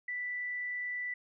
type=tone with frequency modulation; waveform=sine; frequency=1975.5 Hz; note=B6; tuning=in tune; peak=-34 dBFS; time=0.08-1.14 s; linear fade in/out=5 ms; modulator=29.4 Hz; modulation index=0.25; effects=none